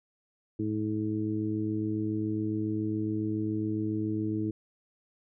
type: harmonic tone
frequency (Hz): 107.2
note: A2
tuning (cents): -45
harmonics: 1 / 2 / 3 / 4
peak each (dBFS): -34 / -35 / -30 / -41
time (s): 0.59-4.51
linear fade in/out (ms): 5
effects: none